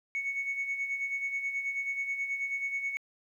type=tone with tremolo; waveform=sine; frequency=2217 Hz; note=C#7; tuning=in tune; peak=-27 dBFS; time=0.15-2.97 s; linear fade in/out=0 ms; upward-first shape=sine; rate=9.3 Hz; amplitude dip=60%; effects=tanh soft clip ceiling -26 dBFS + 11-bit